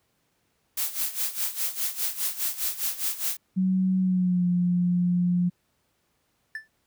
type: noise with tremolo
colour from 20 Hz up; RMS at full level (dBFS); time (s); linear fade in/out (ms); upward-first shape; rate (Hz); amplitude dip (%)
blue; -26; 0.77-3.37; 5; sine; 4.9; 80
type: tone with pitch glide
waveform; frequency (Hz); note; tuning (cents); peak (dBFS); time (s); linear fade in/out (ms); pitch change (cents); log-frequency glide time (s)
sine; 187.1 to 177.21; F#3 to F3; +20 to +26; -20; 3.56-5.5; 20; -94; 3.99-4.46
type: tone with exponential decay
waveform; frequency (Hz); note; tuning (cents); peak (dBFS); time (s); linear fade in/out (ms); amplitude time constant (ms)
triangle; 1760; A6; 0; -26; 6.55-6.68; 2; 28
effects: pink hiss -71 dBFS RMS until 6.86 s + high-pass 60 Hz 12 dB/octave